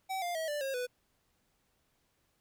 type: tone with pitch steps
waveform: square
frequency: 764 / 700.6 / 642.4 / 589.1 / 540.2 / 495.4 Hz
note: G5 / F5 / E5 / D5 / C#5 / B4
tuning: -45 / +5 / -45 / +5 / -45 / +5 cents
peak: -34 dBFS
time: 0.09-0.87 s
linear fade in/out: 20 ms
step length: 130 ms
effects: pink hiss -75 dBFS RMS until 2.4 s